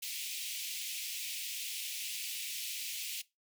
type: high-pass noise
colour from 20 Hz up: pink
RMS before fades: -40 dBFS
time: 0.02-3.22 s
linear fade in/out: 10 ms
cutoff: 2300 Hz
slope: 48 dB/octave
effects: noise-tail reverb RT60 0.2 s tail -19 dB re dry